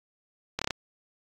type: slowing click train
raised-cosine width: 0.2 ms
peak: -11 dBFS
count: 5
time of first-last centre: 0.59-0.707 s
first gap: 26 ms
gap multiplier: 1.08
effects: AAC 64 kbps